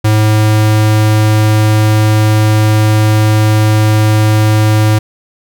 square tone, 107.6 Hz, A2, 38 cents flat, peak -7 dBFS, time 0.04-4.99 s, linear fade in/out 10 ms, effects none

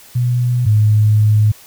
sine tone pair in turn, 122.7 / 106.64 Hz, B2 / G#2, -11 / +46 cents, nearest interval major second, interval 243 cents, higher first, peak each -12 / -8 dBFS, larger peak second, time 0.15-0.66 / 0.66-1.52 s, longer second, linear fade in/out 10 ms, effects white hiss -42 dBFS RMS until 1.66 s

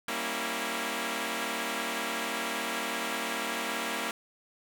5% pulse chord, G diminished seventh, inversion none, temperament equal with one note detuned, 196 / 233.1 / 273.8 / 329.6 Hz, G3 / Bb3 / Db4 / Fb4, 0 / 0 / -21 / 0 cents, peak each -29 / -23 / -26 / -25 dBFS, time 0.08-4.11 s, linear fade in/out 2 ms, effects none

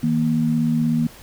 sine tone pair together, 159 / 235.4 Hz, D#3 / A#3, +38 / +17 cents, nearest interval perfect fifth, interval 679 cents, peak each -21 / -18 dBFS, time 0.03-1.07 s, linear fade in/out 5 ms, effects pink hiss -44 dBFS RMS until 1.22 s

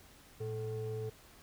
triangle ring-modulated tone, 161.5 Hz, E3, 35 cents flat, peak -31 dBFS, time 0.4-1.1 s, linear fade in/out 10 ms, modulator 275 Hz, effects pink hiss -59 dBFS RMS until 1.42 s

